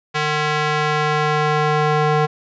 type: tone with band-pass filter sweep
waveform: square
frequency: 151.5 Hz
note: D#3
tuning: 46 cents flat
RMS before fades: -18 dBFS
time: 0.14-2.27 s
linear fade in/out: 20 ms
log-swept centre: 2000 to 800 Hz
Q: 0.73
effects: resampled to 16000 Hz